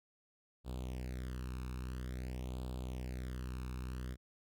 sawtooth tone with flanger, 63 Hz, B1, 35 cents sharp, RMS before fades -42 dBFS, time 0.64-4.17 s, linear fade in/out 50 ms, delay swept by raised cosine 0.25 to 0.77 ms, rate 0.49 Hz, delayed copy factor +0.8, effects none

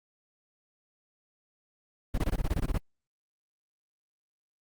brown noise bursts, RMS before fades -27 dBFS, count 11, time 2.14-2.78 s, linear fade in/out 5 ms, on 40 ms, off 20 ms, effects Opus 32 kbps

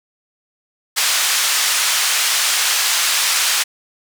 white band-pass noise, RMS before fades -17 dBFS, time 0.96-3.64 s, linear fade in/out 20 ms, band 1100 to 7700 Hz, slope 12 dB/octave, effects none

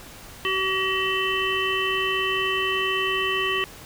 harmonic tone, 380.6 Hz, F#4, 49 cents sharp, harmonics 1 / 3 / 5 / 7 / 8, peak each -28 / -28 / -28 / -28 / -28 dBFS, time 0.45-3.64 s, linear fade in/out 0 ms, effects pink hiss -43 dBFS RMS until 3.85 s

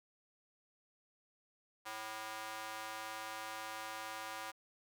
square tone with high-pass filter, 109.5 Hz, A2, 8 cents flat, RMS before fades -45 dBFS, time 1.85-4.52 s, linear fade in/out 20 ms, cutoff 940 Hz, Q 1.4, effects none

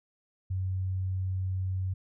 sine tone, 93.7 Hz, F#2, 22 cents sharp, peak -28 dBFS, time 0.5-1.94 s, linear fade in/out 10 ms, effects none

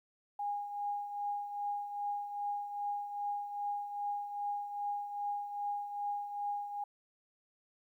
sine tone with tremolo, 818 Hz, G#5, 26 cents flat, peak -32 dBFS, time 0.39-6.84 s, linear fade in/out 5 ms, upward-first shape triangle, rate 2.5 Hz, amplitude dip 65%, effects 12-bit

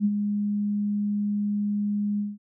sine tone with ADSR envelope, 206 Hz, G#3, 14 cents flat, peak -17 dBFS, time 0-2.38 s, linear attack 49 ms, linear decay 48 ms, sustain -6 dB, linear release 190 ms, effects none

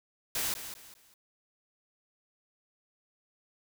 white noise with echo, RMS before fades -32 dBFS, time 0.35-0.54 s, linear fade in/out 2 ms, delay 200 ms, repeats 3, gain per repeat -10 dB, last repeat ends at 1.14 s, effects none

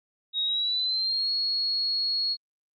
sine tone with pitch glide, 3786 to 4324 Hz, A#7 to C#8, +26 to -44 cents, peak -24 dBFS, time 0.33-2.37 s, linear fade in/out 50 ms, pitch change +230 cents, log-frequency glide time 0.44-1.3 s, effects Opus 48 kbps

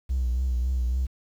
triangle tone with vibrato, 62.6 Hz, B1, 24 cents sharp, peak -19 dBFS, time 0.09-1.07 s, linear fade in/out 20 ms, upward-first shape triangle, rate 3.6 Hz, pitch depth 80 cents each way, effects tanh soft clip ceiling -19 dBFS + 9-bit

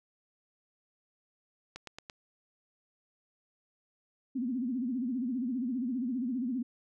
click train, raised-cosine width 0.2 ms, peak -25 dBFS, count 4, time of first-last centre 1.76-2.098 s, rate 8.87 Hz
sine tone with vibrato, 249 Hz, B3, 14 cents sharp, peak -30 dBFS, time 4.35-6.63 s, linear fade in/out 10 ms, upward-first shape sine, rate 15 Hz, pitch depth 150 cents each way
effects none

